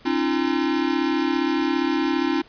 square tone cluster, 269.4 / 304.4 / 341.7 Hz, C#4 / D#4 / F4, -49 / -38 / -38 cents, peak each -25 dBFS, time 0.05-2.42 s, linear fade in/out 10 ms, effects pink hiss -51 dBFS RMS until 2.48 s + resampled to 11025 Hz

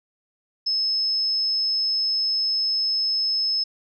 sine tone, 5200 Hz, E8, 24 cents flat, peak -20 dBFS, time 0.66-3.64 s, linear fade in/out 10 ms, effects none

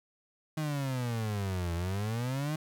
35% pulse exponential two-way sweep, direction down then up, 158 to 83.4 to 158 Hz, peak -29 dBFS, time 0.57-2.56 s, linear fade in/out 5 ms, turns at 1.74 s, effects none

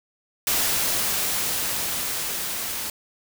white noise with level ramp, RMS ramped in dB -22 to -30 dBFS, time 0.47-2.9 s, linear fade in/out 2 ms, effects none

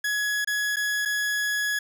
40% pulse tone with dropouts, 1681 Hz, G#6, 20 cents sharp, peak -23 dBFS, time 0.04-1.79 s, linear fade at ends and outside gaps 5 ms, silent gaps 0.447-0.473 / 0.76-0.767 / 1.052-1.056 s, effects none

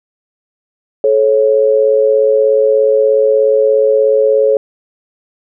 sine tone pair together, 432.2 / 549 Hz, A4 / C#5, -31 / -17 cents, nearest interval major third, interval 414 cents, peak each -10 dBFS, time 1.04-4.57 s, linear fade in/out 2 ms, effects none

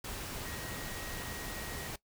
sine tone in noise, 1891 Hz, A#6, 24 cents sharp, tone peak -49 dBFS, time 0.45-1.87 s, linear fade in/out 5 ms, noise pink, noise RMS -41 dBFS, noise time 0.04-1.96 s, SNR -11 dB, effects noise-tail reverb RT60 0.1 s tail -19 dB re dry

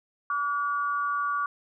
sine tone pair together, 1149 / 1436.2 Hz, D6 / F6, -38 / +48 cents, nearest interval major third, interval 386 cents, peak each -26 / -31 dBFS, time 0.3-1.46 s, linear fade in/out 2 ms, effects none

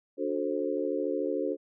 sine chord, D dominant seventh, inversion none, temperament just, 293.7 / 367.1 / 440.5 / 528.6 Hz, D4 / F#4 / A4 / C5, 0 / -14 / +2 / +18 cents, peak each -33 dBFS, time 0.17-1.57 s, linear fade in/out 50 ms, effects none

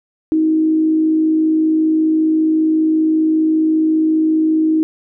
sine tone with frequency modulation, 315.9 Hz, D#4, 26 cents sharp, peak -11 dBFS, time 0.32-4.83 s, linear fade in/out 0 ms, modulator 54.8 Hz, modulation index 0.22, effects none

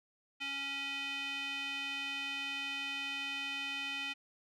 square tone with band-pass filter, 277.4 Hz, C#4, 1 cent sharp, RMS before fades -39 dBFS, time 0.4-4.14 s, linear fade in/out 20 ms, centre 2700 Hz, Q 4.7, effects none

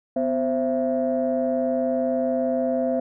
sine tone cluster, 251.7 / 525 / 669 Hz, B3 / C5 / E5, +33 / +6 / +25 cents, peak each -24 dBFS, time 0.16-3 s, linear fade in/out 5 ms, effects tanh soft clip ceiling -13 dBFS

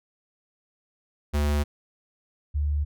square / sine tone pair in turn, 73.42 / 73.42 Hz, D2 / D2, 0 / 0 cents, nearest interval unison, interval 0 cents, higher neither, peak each -22 dBFS, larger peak neither, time 1.33-1.64 / 2.54-2.85 s, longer neither, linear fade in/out 20 ms, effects none

